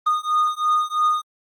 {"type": "beating tone pair", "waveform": "triangle", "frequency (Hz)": [1229, 1232], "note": ["D#6", "D#6"], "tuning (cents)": [-22, -17], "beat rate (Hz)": 3, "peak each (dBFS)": -19, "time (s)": [0.06, 1.22], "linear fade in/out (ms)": 10, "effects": ["Opus 24 kbps"]}